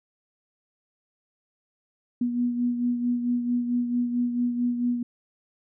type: beating tone pair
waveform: sine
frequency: 242.2 / 246.7 Hz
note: B3 / B3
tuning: -34 / -2 cents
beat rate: 4.5 Hz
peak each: -23 / -32 dBFS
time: 2.21-5.03 s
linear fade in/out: 5 ms
effects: none